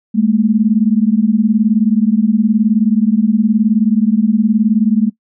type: beating tone pair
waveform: sine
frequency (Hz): 207.7 / 226.7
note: G#3 / A#3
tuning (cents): 0 / -48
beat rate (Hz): 19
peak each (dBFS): -12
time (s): 0.14-5.1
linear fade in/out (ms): 20
effects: noise-tail reverb RT60 0.1 s tail -21 dB re dry